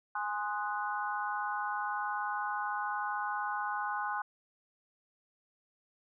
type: chord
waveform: sine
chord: Ab dominant seventh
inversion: none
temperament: equal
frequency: 830.6 / 1046.5 / 1244.5 / 1480 Hz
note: Ab5 / C6 / Eb6 / Gb6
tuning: 0 / 0 / 0 / 0 cents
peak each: -36 / -38 / -40 / -38 dBFS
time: 0.15-4.22 s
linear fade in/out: 5 ms
effects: none